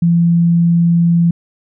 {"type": "tone", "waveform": "sine", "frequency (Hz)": 169.9, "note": "F3", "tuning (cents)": -47, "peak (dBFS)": -8, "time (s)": [0.02, 1.31], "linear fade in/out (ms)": 5, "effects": []}